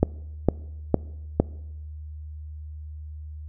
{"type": "click train", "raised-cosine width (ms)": 2, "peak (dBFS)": -3, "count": 4, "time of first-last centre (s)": [0.03, 1.4], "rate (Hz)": 2.19, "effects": ["noise-tail reverb RT60 1.0 s tail -23 dB re dry", "added 76 Hz sine -35 dBFS peak until 3.48 s"]}